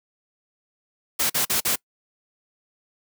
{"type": "noise bursts", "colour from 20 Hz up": "white", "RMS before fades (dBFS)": -22, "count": 4, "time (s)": [1.19, 1.759], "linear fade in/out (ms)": 10, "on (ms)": 110, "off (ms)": 43, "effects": ["noise-tail reverb RT60 0.1 s tail -24 dB re dry", "high-pass 80 Hz 12 dB/octave"]}